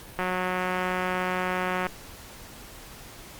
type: click train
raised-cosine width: 0.5 ms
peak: -13 dBFS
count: 308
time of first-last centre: 0.19-1.868 s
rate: 183 Hz
effects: pink hiss -45 dBFS RMS until 3.39 s + Opus 48 kbps